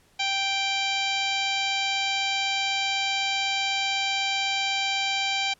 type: harmonic tone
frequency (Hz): 784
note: G5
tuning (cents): 0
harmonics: 1 / 2 / 3 / 4 / 5 / 6 / 7 / 8 / 9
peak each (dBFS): -30 / -38 / -28 / -30 / -32 / -36 / -41 / -43 / -41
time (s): 0.19-5.54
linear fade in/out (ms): 10
effects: pink hiss -61 dBFS RMS until 5.59 s + low-pass 12000 Hz 12 dB/octave